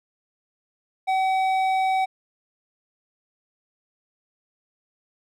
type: tone with hard clipping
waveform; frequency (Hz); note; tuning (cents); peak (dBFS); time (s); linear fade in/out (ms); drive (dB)
triangle; 760; F#5; +46; -21; 1.07-2.06; 20; 12
effects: none